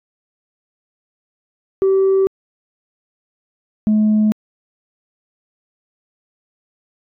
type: tone pair in turn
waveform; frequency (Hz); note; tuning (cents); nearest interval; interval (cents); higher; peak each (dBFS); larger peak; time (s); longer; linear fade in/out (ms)
sine; 385.5 / 213.9; G4 / A3; -29 / -49; minor seventh; 1020; first; -9; neither; 1.82-2.27 / 3.87-4.32; neither; 0
effects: tanh soft clip ceiling -9 dBFS